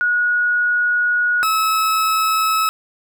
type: tone pair in turn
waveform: sine / 40% pulse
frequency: 1454 / 1295.4 Hz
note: F#6 / E6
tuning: -31 / -31 cents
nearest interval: major second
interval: 200 cents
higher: first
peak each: -14 dBFS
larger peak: neither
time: 0.01-1.43 / 1.43-2.69 s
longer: first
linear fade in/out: 0 ms
effects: none